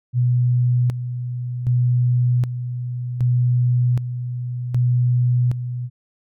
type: tone with tremolo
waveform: sine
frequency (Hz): 123.2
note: B2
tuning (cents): -4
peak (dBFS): -14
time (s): 0.13-5.9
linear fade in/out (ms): 50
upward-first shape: square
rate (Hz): 0.65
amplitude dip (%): 65
effects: none